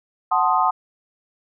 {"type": "chord", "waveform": "sine", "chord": "F# diminished seventh", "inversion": "none", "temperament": "equal", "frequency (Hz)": [740, 880, 1046.5, 1244.5], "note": ["F#5", "A5", "C6", "Eb6"], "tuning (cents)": [0, 0, 0, 0], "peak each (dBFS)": -21, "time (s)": [0.31, 0.71], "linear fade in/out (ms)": 10, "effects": []}